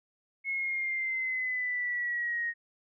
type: exponential sweep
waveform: sine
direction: down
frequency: 2183 to 1864.7 Hz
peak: -29 dBFS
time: 0.44-2.54 s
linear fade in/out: 50 ms
effects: none